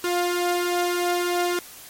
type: tone pair together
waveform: sawtooth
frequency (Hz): 353 / 702.7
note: F4 / F5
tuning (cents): +19 / +10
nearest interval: octave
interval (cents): 1191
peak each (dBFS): -18 / -25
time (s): 0.04-1.59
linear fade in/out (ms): 2
effects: white hiss -43 dBFS RMS until 1.89 s + MP3 64 kbps